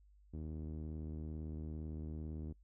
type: tone with low-pass filter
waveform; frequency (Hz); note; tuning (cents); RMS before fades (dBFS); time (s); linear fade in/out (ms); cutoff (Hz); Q
sawtooth; 77.78; D#2; 0; -44; 0.33-2.53; 10; 310; 1.5
effects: noise-tail reverb RT60 0.1 s tail -24 dB re dry + added 50 Hz sine -62 dBFS peak until 2.63 s